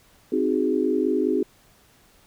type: chord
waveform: sine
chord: Ab dominant seventh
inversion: first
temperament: equal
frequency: 261.6 / 311.1 / 370 / 415.3 Hz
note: C4 / Eb4 / Gb4 / Ab4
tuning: 0 / 0 / 0 / 0 cents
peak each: -25 dBFS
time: 0.32-1.43 s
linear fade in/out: 5 ms
effects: pink hiss -57 dBFS RMS until 2.26 s